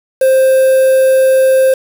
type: tone with quantisation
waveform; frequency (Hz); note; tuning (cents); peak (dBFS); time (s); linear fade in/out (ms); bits
triangle; 526; C5; +9; -4; 0.21-1.74; 5; 4
effects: none